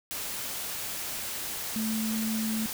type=tone in noise; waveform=sine; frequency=220 Hz; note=A3; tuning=in tune; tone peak=-28 dBFS; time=1.76-2.66 s; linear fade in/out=0 ms; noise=white; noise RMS=-35 dBFS; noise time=0.11-2.73 s; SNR=+4 dB; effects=none